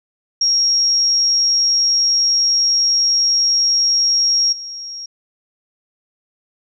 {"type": "tone with level steps", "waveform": "sine", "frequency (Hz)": 5590, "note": "F8", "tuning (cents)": 1, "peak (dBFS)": [-12, -27], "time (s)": [0.41, 5.06], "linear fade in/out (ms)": 5, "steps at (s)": 4.52, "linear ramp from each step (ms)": 10, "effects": []}